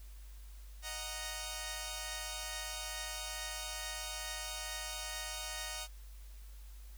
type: chord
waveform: 5% pulse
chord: D# minor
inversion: none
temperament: equal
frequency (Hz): 622.3 / 740 / 932.3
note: D#5 / F#5 / A#5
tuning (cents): 0 / 0 / 0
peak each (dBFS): -33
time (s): 0.82-5.88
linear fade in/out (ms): 50
effects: added 50 Hz sine -48 dBFS peak until 6.97 s + white hiss -63 dBFS RMS until 6.97 s